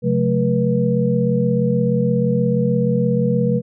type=tone cluster; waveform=sine; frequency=133.2 / 179.5 / 216.3 / 483.2 Hz; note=C3 / F3 / A3 / B4; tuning=+31 / +48 / -29 / -38 cents; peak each=-20 dBFS; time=0.02-3.62 s; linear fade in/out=50 ms; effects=none